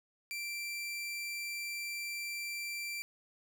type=tone; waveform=sawtooth; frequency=2350 Hz; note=D7; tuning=1 cent sharp; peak=-34 dBFS; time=0.31-3.02 s; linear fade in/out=0 ms; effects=none